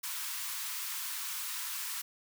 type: high-pass noise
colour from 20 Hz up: white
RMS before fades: -38 dBFS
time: 0.03-2.02 s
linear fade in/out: 10 ms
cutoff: 900 Hz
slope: 96 dB/octave
effects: none